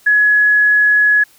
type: tone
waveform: sine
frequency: 1688 Hz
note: G#6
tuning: 28 cents sharp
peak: -8 dBFS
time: 0.06-1.24 s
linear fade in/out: 10 ms
effects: white hiss -49 dBFS RMS until 1.38 s